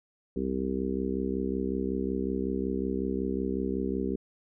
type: harmonic tone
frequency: 65.41 Hz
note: C2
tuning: in tune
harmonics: 1 / 3 / 4 / 5 / 6 / 7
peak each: -38 / -33 / -33 / -37 / -33 / -39 dBFS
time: 0.36-4.16 s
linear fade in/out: 5 ms
effects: none